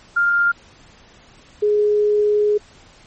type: tone pair in turn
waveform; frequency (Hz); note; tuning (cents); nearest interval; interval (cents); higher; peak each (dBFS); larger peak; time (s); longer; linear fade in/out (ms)
sine; 1400 / 417.9; F6 / G#4; +4 / +11; octave + major sixth; 2093; first; -13; neither; 0.16-0.52 / 1.62-2.58; second; 10
effects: pink hiss -48 dBFS RMS until 3.06 s + MP3 32 kbps